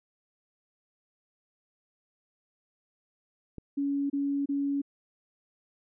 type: click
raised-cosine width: 3 ms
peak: -27 dBFS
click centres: 3.583 s
type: tone bursts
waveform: sine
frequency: 281.1 Hz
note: C#4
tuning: 24 cents sharp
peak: -26 dBFS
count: 3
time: 3.77-4.818 s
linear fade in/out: 10 ms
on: 330 ms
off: 29 ms
effects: none